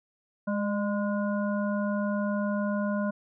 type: harmonic tone with a mistuned harmonic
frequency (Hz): 206.4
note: G#3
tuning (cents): -10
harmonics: 1 / 3 / 5 / 7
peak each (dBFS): -27 / -32 / -38 / -38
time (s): 0.47-3.11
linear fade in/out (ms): 10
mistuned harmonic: 3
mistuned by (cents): -36
effects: none